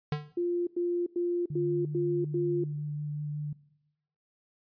square tone with exponential decay, 149.2 Hz, D3, 28 cents sharp, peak -25 dBFS, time 0.12-0.32 s, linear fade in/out 2 ms, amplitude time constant 43 ms
sine tone bursts, 349.2 Hz, F4, in tune, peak -26 dBFS, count 6, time 0.37-2.64 s, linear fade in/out 5 ms, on 300 ms, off 94 ms
sine tone with vibrato, 148.4 Hz, D3, 18 cents sharp, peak -32 dBFS, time 1.5-3.53 s, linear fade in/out 5 ms, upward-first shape sine, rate 5.4 Hz, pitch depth 12 cents each way
effects noise-tail reverb RT60 0.9 s tail -20 dB re dry + resampled to 11025 Hz

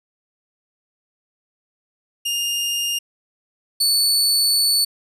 sawtooth tone pair in turn, 2821 / 4466 Hz, F7 / C#8, +17 / +12 cents, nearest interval minor sixth, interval 795 cents, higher second, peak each -17 / -12 dBFS, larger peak second, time 2.25-2.99 / 3.8-4.85 s, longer second, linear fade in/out 10 ms, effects resampled to 32000 Hz

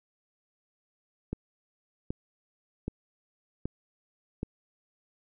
click train, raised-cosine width 3 ms, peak -19 dBFS, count 5, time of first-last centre 1.33-4.431 s, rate 1.29 Hz, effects none

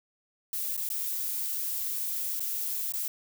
violet noise with dropouts, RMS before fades -32 dBFS, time 0.53-3.08 s, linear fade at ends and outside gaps 1 ms, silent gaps 0.766-0.776 / 0.89-0.901 / 2.396-2.405 / 2.922-2.937 s, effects none

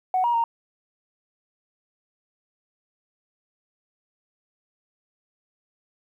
sine tone with pitch steps, 743 / 950 / 927 Hz, F#5 / A#5 / A#5, +7 / +33 / -10 cents, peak -18 dBFS, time 0.14-0.44 s, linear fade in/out 2 ms, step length 100 ms, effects tanh soft clip ceiling -14 dBFS + 10-bit

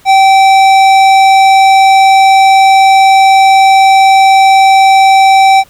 sine tone with tanh clipping, 774 Hz, G5, 22 cents flat, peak -4 dBFS, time 0.05-5.64 s, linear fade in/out 50 ms, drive 16 dB, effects pink hiss -43 dBFS RMS until 5.69 s

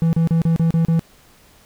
triangle tone bursts, 164.81 Hz, E3, in tune, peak -11 dBFS, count 7, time 0.02-0.994 s, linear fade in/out 0 ms, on 110 ms, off 34 ms, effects pink hiss -51 dBFS RMS until 1.65 s

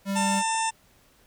square tone, 196.9 Hz, G3, 8 cents sharp, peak -26 dBFS, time 0.05-0.43 s, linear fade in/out 50 ms
harmonic tone, 895 Hz, A5, 29 cents sharp, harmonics 1 / 2 / 3 / 4 / 6 / 7 / 8 / 9 / 10, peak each -25 / -35 / -34 / -38 / -38 / -40 / -38 / -36 / -36 dBFS, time 0.15-0.71 s, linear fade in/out 20 ms
effects pink hiss -60 dBFS RMS until 1.26 s

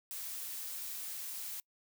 blue noise, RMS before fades -42 dBFS, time 0.11-1.6 s, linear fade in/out 0 ms, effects noise-tail reverb RT60 0.1 s tail -26 dB re dry

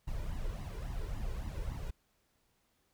brown noise with flanger, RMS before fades -38 dBFS, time 0.07-1.91 s, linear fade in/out 10 ms, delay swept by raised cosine 1 to 2.1 ms, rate 3.6 Hz, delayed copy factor +0.7, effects pink hiss -75 dBFS RMS until 2.93 s

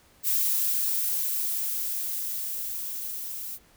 violet noise with level ramp, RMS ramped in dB -24 to -36 dBFS, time 0.23-3.59 s, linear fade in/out 50 ms, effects pink hiss -59 dBFS RMS until 3.76 s

